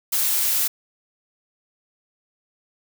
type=noise; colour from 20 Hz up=blue; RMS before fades=-21 dBFS; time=0.12-0.68 s; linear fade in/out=10 ms; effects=none